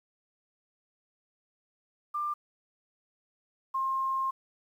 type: tone pair in turn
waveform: sine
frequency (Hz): 1191 / 1064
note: D6 / C6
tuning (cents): +24 / +29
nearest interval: major second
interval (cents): 195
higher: first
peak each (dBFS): -29 / -27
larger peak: second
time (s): 2.14-2.34 / 3.74-4.31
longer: second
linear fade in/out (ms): 10
effects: 10-bit